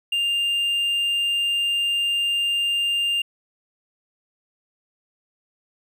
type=tone; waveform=triangle; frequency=2800 Hz; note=F7; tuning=4 cents sharp; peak=-18 dBFS; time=0.12-3.22 s; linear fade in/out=5 ms; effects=none